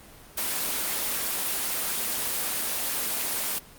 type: high-pass noise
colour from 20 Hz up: white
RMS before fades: -28 dBFS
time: 0.37-3.59 s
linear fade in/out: 10 ms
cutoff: 180 Hz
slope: 48 dB/octave
effects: pink hiss -49 dBFS RMS until 3.78 s + Opus 24 kbps